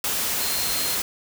sine tone in noise, 4186 Hz, C8, in tune, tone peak -30 dBFS, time 0.41-0.95 s, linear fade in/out 2 ms, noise white, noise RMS -25 dBFS, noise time 0.04-1.02 s, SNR -8 dB, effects none

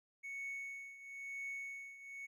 triangle tone with tremolo, 2217 Hz, C#7, in tune, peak -38 dBFS, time 0.23-2.27 s, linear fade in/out 20 ms, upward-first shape triangle, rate 1 Hz, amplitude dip 80%, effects tanh soft clip ceiling -34 dBFS

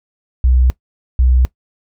sine tone pair in turn, 62.9 / 62.9 Hz, B1 / B1, +32 / +32 cents, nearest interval unison, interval 0 cents, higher neither, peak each -8 dBFS, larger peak neither, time 0.44-0.7 / 1.19-1.45 s, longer neither, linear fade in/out 0 ms, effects noise-tail reverb RT60 0.1 s tail -19 dB re dry

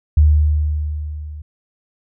sine tone with level ramp, 75.5 Hz, D2, 48 cents sharp, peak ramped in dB -6 to -29 dBFS, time 0.17-1.42 s, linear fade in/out 5 ms, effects none

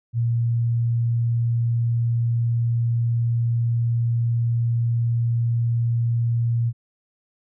sine tone, 117.3 Hz, A#2, 11 cents sharp, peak -18 dBFS, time 0.13-6.73 s, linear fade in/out 50 ms, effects none

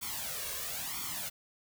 white noise with flanger, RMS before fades -38 dBFS, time 0.01-1.3 s, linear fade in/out 20 ms, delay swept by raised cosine 0.89 to 1.83 ms, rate 1 Hz, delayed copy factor +0.75, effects none

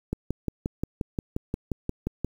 click train, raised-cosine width 3 ms, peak -14 dBFS, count 13, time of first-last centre 0.13-2.246 s, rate 5.67 Hz, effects 8-bit

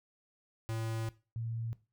square / sine tone pair in turn, 112.5 / 114.6 Hz, A2 / A#2, +39 / -29 cents, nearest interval unison, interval 32 cents, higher second, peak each -35 / -35 dBFS, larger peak neither, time 0.69-1.09 / 1.36-1.73 s, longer first, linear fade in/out 0 ms, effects noise-tail reverb RT60 0.3 s tail -17 dB re dry

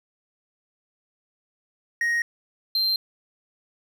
triangle tone pair in turn, 1874 / 4149 Hz, A#6 / C8, +9 / -15 cents, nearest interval octave + major second, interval 1376 cents, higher second, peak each -19 dBFS, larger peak neither, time 2.01-2.22 / 2.75-2.96 s, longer neither, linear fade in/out 2 ms, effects none

